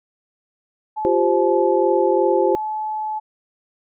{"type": "tone", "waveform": "sine", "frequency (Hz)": 861, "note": "A5", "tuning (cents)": -38, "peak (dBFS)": -22, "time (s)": [0.96, 3.2], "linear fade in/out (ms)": 20}
{"type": "chord", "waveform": "sine", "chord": "F suspended second", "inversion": "none", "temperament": "equal", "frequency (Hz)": [349.2, 392, 523.3], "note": ["F4", "G4", "C5"], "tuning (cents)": [0, 0, 0], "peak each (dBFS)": -19, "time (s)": [1.05, 2.55], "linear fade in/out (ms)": 0}
{"effects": []}